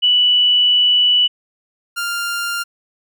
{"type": "tone pair in turn", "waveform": ["sine", "sawtooth"], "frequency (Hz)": [2960, 1396.9], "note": ["F#7", "F6"], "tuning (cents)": [0, 0], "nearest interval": "octave + minor second", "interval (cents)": 1300, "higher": "first", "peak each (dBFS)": [-10, -16], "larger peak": "first", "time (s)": [[0.02, 1.28], [1.96, 2.64]], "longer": "first", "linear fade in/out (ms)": 20, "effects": []}